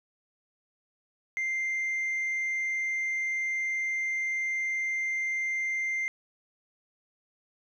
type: tone with tanh clipping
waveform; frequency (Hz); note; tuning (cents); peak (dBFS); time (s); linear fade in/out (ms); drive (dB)
sine; 2093; C7; 0; -28; 1.37-6.08; 0; 1
effects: none